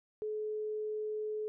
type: tone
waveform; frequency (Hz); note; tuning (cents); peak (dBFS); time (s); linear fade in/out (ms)
sine; 427.9; A4; -48; -34; 0.22-1.48; 0
effects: none